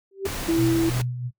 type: tone with exponential growth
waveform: sine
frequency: 389.2 Hz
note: G4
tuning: 12 cents flat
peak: -19 dBFS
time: 0.11-0.27 s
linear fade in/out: 5 ms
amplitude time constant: 34 ms
type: noise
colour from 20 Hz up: pink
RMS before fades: -31 dBFS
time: 0.25-1.02 s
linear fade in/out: 5 ms
type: tone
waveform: sine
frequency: 330 Hz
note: E4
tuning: 2 cents sharp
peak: -18 dBFS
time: 0.48-0.9 s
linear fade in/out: 10 ms
type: tone with tremolo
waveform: sine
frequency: 123.47 Hz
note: B2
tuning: in tune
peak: -22 dBFS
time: 0.55-1.31 s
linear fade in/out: 50 ms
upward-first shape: sine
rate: 2.8 Hz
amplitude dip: 60%
effects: noise-tail reverb RT60 0.1 s tail -18 dB re dry